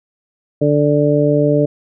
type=harmonic tone; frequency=146.83 Hz; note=D3; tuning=in tune; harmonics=1 / 2 / 3 / 4; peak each=-16 / -16 / -16 / -16 dBFS; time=0.61-1.66 s; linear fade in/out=10 ms; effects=none